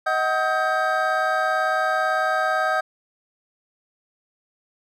triangle tone cluster, 630 / 748 / 1266 / 1581 Hz, D#5 / F#5 / D#6 / G6, +21 / +19 / +30 / +14 cents, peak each -23 dBFS, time 0.06-2.81 s, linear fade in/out 10 ms, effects none

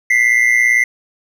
triangle tone pair together, 1982.1 / 2100 Hz, B6 / C7, +6 / +6 cents, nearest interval minor second, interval 100 cents, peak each -11 dBFS, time 0.1-0.84 s, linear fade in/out 5 ms, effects none

